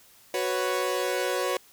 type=chord; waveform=sawtooth; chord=F# suspended fourth; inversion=none; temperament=equal; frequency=370 / 493.9 / 554.4 Hz; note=F#4 / B4 / C#5; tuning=0 / 0 / 0 cents; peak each=-26 dBFS; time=0.34-1.57 s; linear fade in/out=2 ms; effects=white hiss -56 dBFS RMS until 1.72 s